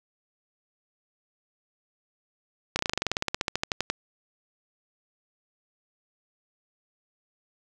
slowing click train, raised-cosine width 0.2 ms, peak -8 dBFS, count 21, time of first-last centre 2.76-3.9 s, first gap 31 ms, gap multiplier 1.06, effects none

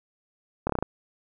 slowing click train, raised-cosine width 1 ms, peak -11 dBFS, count 6, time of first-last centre 0.67-0.826 s, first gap 25 ms, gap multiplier 1.11, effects none

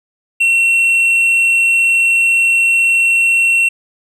triangle tone with hard clipping, 2719 Hz, F7, 47 cents flat, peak -10 dBFS, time 0.4-3.69 s, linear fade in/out 10 ms, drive 6 dB, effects resampled to 32000 Hz

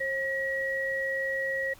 sine tone pair together, 536.3 / 1911 Hz, C5 / A#6, +43 / +43 cents, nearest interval octave + minor seventh, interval 2200 cents, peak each -32 / -29 dBFS, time 0-1.74 s, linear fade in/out 10 ms, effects pink hiss -54 dBFS RMS until 1.79 s

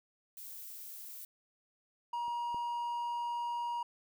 violet noise, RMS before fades -47 dBFS, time 0.37-1.25 s, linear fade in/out 2 ms
triangle tone, 951 Hz, A#5, 34 cents sharp, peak -32 dBFS, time 2.13-3.83 s, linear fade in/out 5 ms
clicks, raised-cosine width 2 ms, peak -45 / -35 dBFS, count 2, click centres 2.281 / 2.545 s
effects none

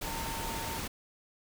sine tone in noise, 910 Hz, A#5, 42 cents flat, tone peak -40 dBFS, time 0.05-0.79 s, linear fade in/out 10 ms, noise pink, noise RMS -37 dBFS, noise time 0.01-0.88 s, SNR -6 dB, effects none

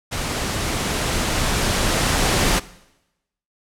pink noise with level ramp, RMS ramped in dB -25 to -17 dBFS, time 0.11-2.6 s, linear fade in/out 20 ms, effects noise-tail reverb RT60 0.9 s tail -19 dB re dry + low-pass 10000 Hz 12 dB/octave

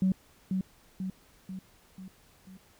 sine tone with echo, 188.1 Hz, F#3, 29 cents sharp, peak -21 dBFS, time 0.02-0.12 s, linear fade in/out 2 ms, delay 490 ms, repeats 5, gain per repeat -5 dB, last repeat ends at 2.57 s, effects tanh soft clip ceiling -18 dBFS + pink hiss -61 dBFS RMS until 2.79 s

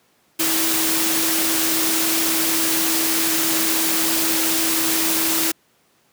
sine tone in noise, 324.4 Hz, E4, 28 cents flat, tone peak -25 dBFS, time 0.39-5.52 s, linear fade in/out 10 ms, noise white, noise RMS -20 dBFS, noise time 0.39-5.52 s, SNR -8 dB, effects pink hiss -60 dBFS RMS until 6.12 s + high-pass 150 Hz 12 dB/octave

